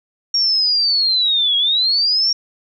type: linear two-way sweep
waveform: sine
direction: down then up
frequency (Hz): 5588 to 3274 to 5588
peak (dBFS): -13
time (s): 0.34-2.33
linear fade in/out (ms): 5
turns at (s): 1.57
effects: none